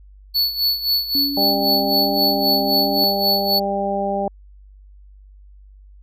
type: tone with tremolo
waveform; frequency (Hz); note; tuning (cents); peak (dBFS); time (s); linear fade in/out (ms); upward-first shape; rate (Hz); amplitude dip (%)
square; 4435; C#8; 0; -15; 0.34-3.6; 20; sine; 3.8; 75
type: tone with vibrato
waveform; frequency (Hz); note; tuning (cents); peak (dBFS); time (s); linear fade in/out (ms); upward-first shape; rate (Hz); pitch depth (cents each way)
sine; 277.2; C#4; 0; -23; 1.15-3.04; 0; triangle; 1.2; 41
type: harmonic tone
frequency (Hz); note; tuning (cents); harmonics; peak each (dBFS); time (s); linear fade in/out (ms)
198.5; G3; +22; 1 / 2 / 3 / 4; -26 / -27 / -23 / -23; 1.37-4.28; 2
effects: added 49 Hz sine -42 dBFS peak until 6.02 s